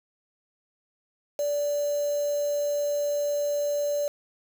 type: tone with quantisation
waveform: sine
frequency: 582 Hz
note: D5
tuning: 16 cents flat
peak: -24 dBFS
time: 1.39-4.08 s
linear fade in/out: 2 ms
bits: 6
effects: none